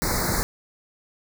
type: band-stop noise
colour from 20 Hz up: pink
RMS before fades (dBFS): -24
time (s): 0.02-0.43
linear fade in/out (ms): 0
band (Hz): 2200 to 4000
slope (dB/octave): 96
effects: none